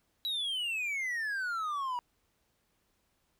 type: exponential sweep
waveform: triangle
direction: down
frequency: 3935 to 956 Hz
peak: -30 dBFS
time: 0.25-1.99 s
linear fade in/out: 0 ms
effects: pink hiss -75 dBFS RMS until 3.39 s